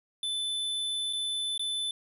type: tone with dropouts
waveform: square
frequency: 3513 Hz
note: A7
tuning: 3 cents flat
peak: -30 dBFS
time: 0.23-1.91 s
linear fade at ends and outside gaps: 2 ms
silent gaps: 1.128-1.132 / 1.578-1.594 s
effects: resampled to 32000 Hz